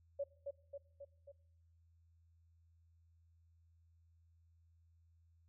sine tone with echo, 562 Hz, C#5, 24 cents sharp, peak -36 dBFS, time 0.19-0.24 s, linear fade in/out 10 ms, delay 270 ms, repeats 4, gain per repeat -4 dB, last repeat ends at 1.32 s, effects noise-tail reverb RT60 0.8 s tail -22 dB re dry + added 83 Hz sine -67 dBFS peak until 5.48 s

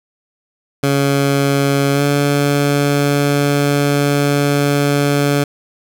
15% pulse tone with pitch glide, 140 to 143.19 Hz, C#3 to D3, +18 to -43 cents, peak -6 dBFS, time 0.83-5.44 s, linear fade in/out 5 ms, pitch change +39 cents, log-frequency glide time 1.93-2.02 s, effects none

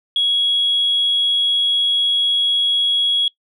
sine tone, 3328 Hz, G#7, 3 cents sharp, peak -13 dBFS, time 0.16-3.28 s, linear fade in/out 2 ms, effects noise-tail reverb RT60 0.1 s tail -22 dB re dry + tanh soft clip ceiling -9 dBFS

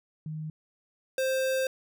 sine / square tone pair in turn, 155.56 / 525.4 Hz, D#3 / C5, 0 / +7 cents, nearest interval octave + major sixth, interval 2107 cents, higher second, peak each -33 / -26 dBFS, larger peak second, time 0.26-0.5 / 1.18-1.67 s, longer second, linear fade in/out 2 ms, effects none

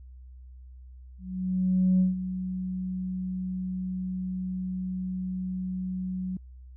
sine tone with ADSR envelope, 185 Hz, F#3, in tune, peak -17 dBFS, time 1.18-6.37 s, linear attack 820 ms, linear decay 150 ms, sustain -12 dB, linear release 3 ms, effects tanh soft clip ceiling -15 dBFS + added 63 Hz sine -44 dBFS peak until 6.76 s

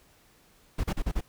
brown noise bursts, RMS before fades -27 dBFS, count 5, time 0.78-1.21 s, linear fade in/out 10 ms, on 58 ms, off 35 ms, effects pink hiss -61 dBFS RMS until 1.28 s

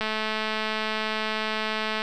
click train, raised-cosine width 0.3 ms, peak -12 dBFS, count 437, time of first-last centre 0.01-2.019 s, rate 217 Hz, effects none

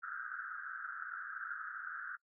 white band-pass noise, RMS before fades -44 dBFS, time 0.02-2.17 s, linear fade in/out 20 ms, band 1300 to 1600 Hz, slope 96 dB/octave, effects noise-tail reverb RT60 0.1 s tail -23 dB re dry

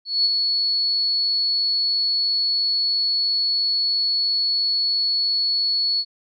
sine tone with ADSR envelope, 4397 Hz, C#8, 15 cents flat, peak -14 dBFS, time 0.05-6.05 s, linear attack 200 ms, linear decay 26 ms, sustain -4 dB, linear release 57 ms, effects none

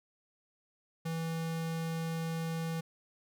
square tone, 163.8 Hz, E3, 11 cents flat, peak -34 dBFS, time 1.05-2.81 s, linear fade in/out 10 ms, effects none

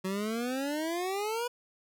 25% pulse exponential sweep, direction up, 185 to 493.3 Hz, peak -27 dBFS, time 0.04-1.48 s, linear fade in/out 10 ms, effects none

